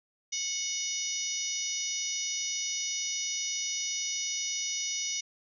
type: harmonic tone with a mistuned harmonic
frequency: 733 Hz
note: F#5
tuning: 16 cents flat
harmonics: 3 / 4 / 5 / 6 / 7 / 8 / 9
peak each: -41 / -40 / -41 / -45 / -39 / -33 / -41 dBFS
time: 0.32-5.21 s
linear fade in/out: 10 ms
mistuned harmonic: 6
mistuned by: +36 cents
effects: none